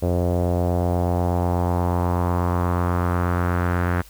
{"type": "tone with low-pass filter sweep", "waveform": "sawtooth", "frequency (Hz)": 88.2, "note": "F2", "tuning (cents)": 18, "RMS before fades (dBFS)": -21, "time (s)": [0.02, 4.02], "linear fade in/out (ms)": 10, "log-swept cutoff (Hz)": [560, 1600], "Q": 2.7, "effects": ["added 50 Hz sine -46 dBFS peak until 4.09 s", "white hiss -49 dBFS RMS until 4.09 s"]}